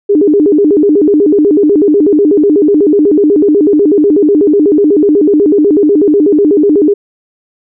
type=tone with vibrato; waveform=sine; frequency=349.9 Hz; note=F4; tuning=3 cents sharp; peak=-4 dBFS; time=0.09-6.94 s; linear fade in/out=10 ms; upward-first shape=square; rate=8.1 Hz; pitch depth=260 cents each way; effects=none